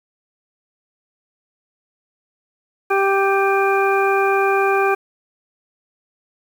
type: harmonic tone with a mistuned harmonic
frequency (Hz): 392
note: G4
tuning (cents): 0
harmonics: 1 / 2 / 3 / 4 / 6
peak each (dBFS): -17 / -20 / -22 / -23 / -25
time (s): 2.9-4.95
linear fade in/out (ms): 10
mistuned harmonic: 6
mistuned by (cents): +38
effects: 7-bit

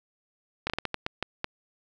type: slowing click train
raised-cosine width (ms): 0.3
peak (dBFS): -12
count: 9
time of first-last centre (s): 0.67-1.444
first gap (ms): 28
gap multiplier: 1.34
effects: none

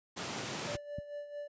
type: high-pass noise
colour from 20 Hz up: pink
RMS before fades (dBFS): -39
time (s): 0.16-0.77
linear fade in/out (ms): 20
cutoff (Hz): 120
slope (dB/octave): 24
type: tone with tremolo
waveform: triangle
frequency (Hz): 583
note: D5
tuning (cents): -13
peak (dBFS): -36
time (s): 0.67-1.48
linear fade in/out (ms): 10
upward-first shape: sine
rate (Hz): 4.5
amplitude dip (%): 65
type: clicks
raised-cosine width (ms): 5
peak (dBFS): -28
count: 2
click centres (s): 0.752 / 0.985
effects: high-pass 60 Hz 12 dB/octave + resampled to 16000 Hz

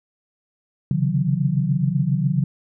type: tone cluster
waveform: sine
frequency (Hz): 134 / 141.4 / 157.7 / 183.4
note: C3 / C#3 / D#3 / F#3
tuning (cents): +42 / +35 / +24 / -15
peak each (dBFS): -23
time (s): 0.91-2.44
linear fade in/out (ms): 2
effects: none

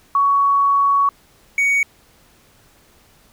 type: tone pair in turn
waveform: sine / triangle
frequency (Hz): 1120 / 2240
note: C#6 / C#7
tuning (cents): +18 / +18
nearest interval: octave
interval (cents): 1200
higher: second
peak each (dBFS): -12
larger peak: neither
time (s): 0.15-1.09 / 1.58-1.83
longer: first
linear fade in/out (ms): 2
effects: pink hiss -53 dBFS RMS until 3.32 s

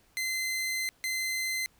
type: tone pair in turn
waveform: sawtooth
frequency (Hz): 2064 / 2064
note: C7 / C7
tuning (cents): -24 / -24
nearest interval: unison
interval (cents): 0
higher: neither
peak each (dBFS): -26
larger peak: neither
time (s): 0.17-0.89 / 1.04-1.66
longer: first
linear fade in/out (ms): 0
effects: pink hiss -65 dBFS RMS until 1.79 s

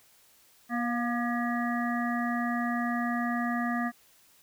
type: harmonic tone with a mistuned harmonic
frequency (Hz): 240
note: B3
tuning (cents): -49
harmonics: 1 / 3 / 5 / 7 / 8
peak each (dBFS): -29 / -34 / -36 / -37 / -38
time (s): 0.69-3.92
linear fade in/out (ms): 50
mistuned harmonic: 3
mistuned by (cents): -27
effects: white hiss -61 dBFS RMS until 4.42 s

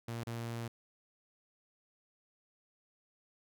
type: tone with dropouts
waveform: sawtooth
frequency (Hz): 116.54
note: A#2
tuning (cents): 0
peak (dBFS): -34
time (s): 0.08-0.68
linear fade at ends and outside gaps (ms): 5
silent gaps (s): 0.236-0.269
effects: none

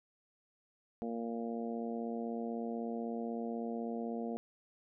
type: harmonic tone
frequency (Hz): 116.1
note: A#2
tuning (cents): -7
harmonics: 2 / 3 / 4 / 5 / 6 / 7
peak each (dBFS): -38 / -46 / -42 / -49 / -45 / -56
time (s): 1.02-4.37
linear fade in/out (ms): 0
effects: none

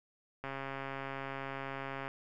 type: click train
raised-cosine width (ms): 0.5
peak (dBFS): -25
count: 224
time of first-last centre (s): 0.44-2.08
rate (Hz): 136
effects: none

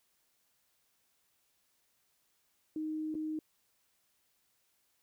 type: tone with dropouts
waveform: sine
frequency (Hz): 311.1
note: D#4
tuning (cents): 0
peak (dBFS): -34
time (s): 2.76-3.39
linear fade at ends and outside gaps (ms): 2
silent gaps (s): 3.143-3.151
effects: white hiss -75 dBFS RMS until 5.02 s

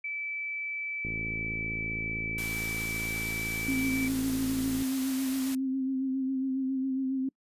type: tone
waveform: sine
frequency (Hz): 2312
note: D7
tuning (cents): -28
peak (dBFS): -32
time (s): 0.04-4.08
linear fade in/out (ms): 5
type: click train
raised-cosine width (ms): 3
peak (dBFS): -26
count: 210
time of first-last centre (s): 1.05-4.823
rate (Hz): 55.4
type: noise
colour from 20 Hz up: white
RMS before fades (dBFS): -39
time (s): 2.38-5.55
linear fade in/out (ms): 2
type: tone with vibrato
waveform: sine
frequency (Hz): 264.5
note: C4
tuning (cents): +19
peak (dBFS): -27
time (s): 3.68-7.29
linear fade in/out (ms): 5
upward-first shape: sine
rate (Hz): 7.3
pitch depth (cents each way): 29
effects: noise-tail reverb RT60 0.1 s tail -26 dB re dry + resampled to 32000 Hz

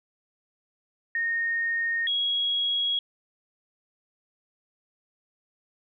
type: tone pair in turn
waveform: sine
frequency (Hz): 1847 / 3314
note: A#6 / G#7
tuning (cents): -16 / -4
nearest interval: minor seventh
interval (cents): 1012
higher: second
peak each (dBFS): -24 / -23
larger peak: second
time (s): 1.15-2.07 / 2.07-2.99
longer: neither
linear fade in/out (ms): 2
effects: none

